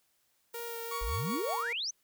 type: noise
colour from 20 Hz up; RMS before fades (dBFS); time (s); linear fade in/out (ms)
violet; -45; 0.53-1.64; 20
type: tone with vibrato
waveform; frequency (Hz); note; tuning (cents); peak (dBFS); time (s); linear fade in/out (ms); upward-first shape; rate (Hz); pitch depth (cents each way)
sawtooth; 466.2; A#4; 0; -35; 0.54-1.73; 5; sine; 2.8; 14
type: tone with tremolo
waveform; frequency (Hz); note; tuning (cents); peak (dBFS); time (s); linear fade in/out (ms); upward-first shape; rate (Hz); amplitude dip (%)
40% pulse; 1121; C#6; +19; -33; 0.91-1.63; 5; triangle; 5.3; 75
type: exponential sweep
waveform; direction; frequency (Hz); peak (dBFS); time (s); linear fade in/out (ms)
sine; up; 40.91 to 6380; -32; 1.01-1.91; 10
effects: white hiss -73 dBFS RMS until 2.03 s